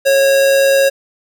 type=tone with amplitude modulation; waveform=square; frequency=547 Hz; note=C#5; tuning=23 cents flat; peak=-8 dBFS; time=0.05-0.9 s; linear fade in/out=20 ms; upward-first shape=sine; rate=130 Hz; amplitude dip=30%; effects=none